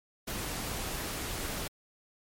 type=noise; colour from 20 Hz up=pink; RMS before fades=-36 dBFS; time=0.27-1.68 s; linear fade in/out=10 ms; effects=MP3 64 kbps